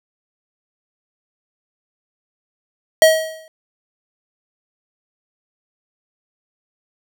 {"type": "tone with exponential decay", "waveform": "square", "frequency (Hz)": 637, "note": "D#5", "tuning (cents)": 41, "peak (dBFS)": -5, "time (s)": [3.02, 3.48], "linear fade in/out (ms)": 1, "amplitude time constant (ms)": 99, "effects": []}